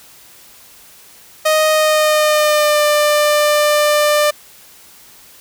sawtooth tone with pitch glide, 622.3 to 595.6 Hz, D#5 to D5, 0 to +24 cents, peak -7 dBFS, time 1.45-4.31 s, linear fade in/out 10 ms, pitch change -76 cents, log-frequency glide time 1.7-2.84 s, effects white hiss -43 dBFS RMS until 5.4 s

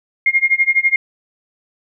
sine tone with tremolo, 2132 Hz, C7, 32 cents sharp, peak -8 dBFS, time 0.26-0.96 s, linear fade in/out 2 ms, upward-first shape sine, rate 12 Hz, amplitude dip 95%, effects none

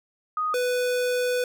sine / square tone pair in turn, 1244.5 / 496 Hz, D#6 / B4, 0 / +7 cents, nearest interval octave + major third, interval 1593 cents, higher first, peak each -23 dBFS, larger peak neither, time 0.37-0.54 / 0.54-1.44 s, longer second, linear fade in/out 2 ms, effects none

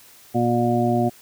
harmonic tone, 119.4 Hz, A#2, 42 cents sharp, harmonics 1 / 2 / 3 / 5 / 6, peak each -24 / -21 / -24 / -27 / -23 dBFS, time 0.34-1.1 s, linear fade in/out 20 ms, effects white hiss -49 dBFS RMS until 1.21 s

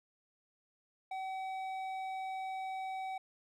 sine tone with hard clipping, 761 Hz, F#5, 48 cents sharp, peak -39 dBFS, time 1.11-3.18 s, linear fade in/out 5 ms, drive 8 dB, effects none

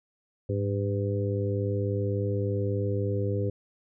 harmonic tone with a mistuned harmonic, 100.1 Hz, G2, 37 cents sharp, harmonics 1 / 2 / 3 / 4 / 5, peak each -27 / -37 / -36 / -33 / -33 dBFS, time 0.49-3.5 s, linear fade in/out 5 ms, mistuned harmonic 1, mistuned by +61 cents, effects none

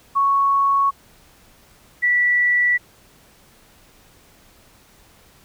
sine tone pair in turn, 1108.7 / 1956.7 Hz, C#6 / B6, 0 / -17 cents, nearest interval minor seventh, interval 983 cents, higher second, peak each -14 dBFS, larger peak neither, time 0.15-0.91 / 2.02-2.78 s, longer neither, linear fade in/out 20 ms, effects pink hiss -52 dBFS RMS until 5.44 s

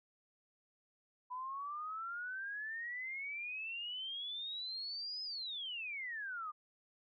sine exponential two-way sweep, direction up then down, 987.8 to 5110 to 1191 Hz, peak -40 dBFS, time 1.3-6.52 s, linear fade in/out 20 ms, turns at 5.23 s, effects none

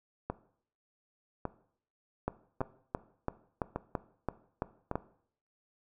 two click trains, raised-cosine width 1 ms, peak -17 / -19 dBFS, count 9 / 5, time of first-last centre 2.28-4.956 / 0.3-4.914 s, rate 2.99 / 0.867 Hz, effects noise-tail reverb RT60 0.6 s tail -17 dB re dry

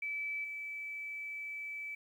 sine tone with level steps, 2307 Hz, D7, 31 cents flat, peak -35 / -39 dBFS, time 0.02-1.95 s, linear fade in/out 5 ms, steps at 0.44 s, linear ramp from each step 5 ms, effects 11-bit

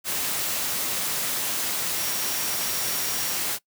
sine tone in noise, 5620 Hz, F8, 10 cents sharp, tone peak -35 dBFS, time 1.95-3.38 s, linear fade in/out 50 ms, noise white, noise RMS -27 dBFS, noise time 0.04-3.59 s, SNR -11 dB, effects noise-tail reverb RT60 0.1 s tail -21 dB re dry + high-pass 100 Hz 12 dB/octave

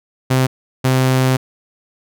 sawtooth tone bursts at uneven times, 130 Hz, C3, 11 cents flat, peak -8 dBFS, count 2, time 0.3-0.47 / 0.84-1.37 s, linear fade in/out 10 ms, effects none

